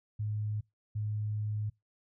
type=tone bursts at uneven times; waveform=sine; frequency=106 Hz; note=G#2; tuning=36 cents sharp; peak=-31 dBFS; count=2; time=0.19-0.61 / 0.95-1.7 s; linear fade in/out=10 ms; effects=noise-tail reverb RT60 0.2 s tail -24 dB re dry